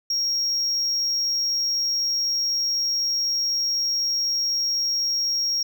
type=tone; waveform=sine; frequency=5588 Hz; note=F8; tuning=in tune; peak=-18 dBFS; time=0.1-5.63 s; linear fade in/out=5 ms; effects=tanh soft clip ceiling -20 dBFS